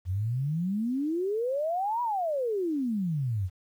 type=exponential two-way sweep; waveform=sine; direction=up then down; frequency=85.9 to 987.8 to 85.9 Hz; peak=-26 dBFS; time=0.05-3.5 s; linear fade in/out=50 ms; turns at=2.02 s; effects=10-bit